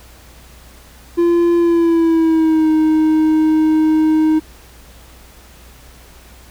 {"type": "tone with pitch glide", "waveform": "triangle", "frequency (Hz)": [343.1, 312.8], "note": ["F4", "D#4"], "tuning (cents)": [-31, 9], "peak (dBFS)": -8, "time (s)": [1.17, 4.4], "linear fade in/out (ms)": 20, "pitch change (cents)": -160, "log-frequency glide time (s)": [1.57, 2.7], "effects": ["added 60 Hz sine -42 dBFS peak until 6.5 s", "pink hiss -44 dBFS RMS until 6.5 s"]}